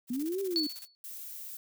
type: noise with tremolo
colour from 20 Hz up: blue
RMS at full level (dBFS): -44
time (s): 0.07-0.88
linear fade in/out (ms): 50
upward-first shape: square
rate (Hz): 16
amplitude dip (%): 75
type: linear two-way sweep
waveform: sine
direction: up then down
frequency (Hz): 233.1 to 400 to 287.5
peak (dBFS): -30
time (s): 0.1-0.67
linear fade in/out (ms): 5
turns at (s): 0.41
type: tone with exponential decay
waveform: sine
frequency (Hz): 4435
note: C#8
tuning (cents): 0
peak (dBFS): -24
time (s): 0.56-0.95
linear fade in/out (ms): 0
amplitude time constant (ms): 83
type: noise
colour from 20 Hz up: violet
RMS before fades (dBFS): -43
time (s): 1.04-1.57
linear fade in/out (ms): 2
effects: none